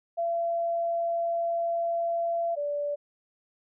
sine tone pair in turn, 678 / 581 Hz, E5 / D5, +49 / -19 cents, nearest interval minor third, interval 268 cents, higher first, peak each -25 / -27 dBFS, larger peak first, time 0.17-2.56 / 2.56-2.96 s, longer first, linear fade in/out 20 ms, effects none

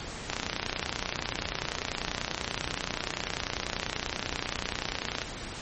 click train, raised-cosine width 0.2 ms, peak -11 dBFS, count 150, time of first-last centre 0.3-5.217 s, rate 30.3 Hz, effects pink hiss -39 dBFS RMS until 5.61 s + MP3 32 kbps

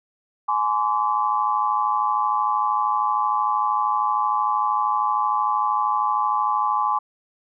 sine tone cluster, 840 / 1034 / 1147 Hz, G#5 / C6 / D6, +19 / -21 / -41 cents, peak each -23 dBFS, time 0.48-6.99 s, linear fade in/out 10 ms, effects none

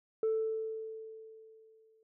sine tone with exponential decay, 441.8 Hz, A4, 7 cents sharp, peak -25 dBFS, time 0.23-2.03 s, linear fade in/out 2 ms, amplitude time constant 390 ms, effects tanh soft clip ceiling -25 dBFS

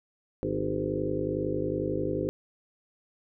harmonic tone with a mistuned harmonic, 51.1 Hz, G#1, 27 cents flat, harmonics 1 / 2 / 3 / 5 / 6 / 7 / 8 / 9 / 10, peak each -43 / -38 / -37 / -38 / -33 / -35 / -34 / -39 / -34 dBFS, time 0.43-2.29 s, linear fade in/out 0 ms, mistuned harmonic 7, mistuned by +56 cents, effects none

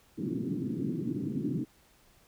white band-pass noise, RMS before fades -33 dBFS, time 0.17-1.65 s, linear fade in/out 20 ms, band 120 to 340 Hz, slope 48 dB/octave, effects pink hiss -63 dBFS RMS until 2.27 s

